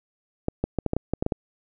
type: clicks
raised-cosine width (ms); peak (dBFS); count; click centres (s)
2; -10; 10; 0.484 / 0.64 / 0.787 / 0.863 / 0.934 / 0.966 / 1.136 / 1.225 / 1.264 / 1.322
effects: none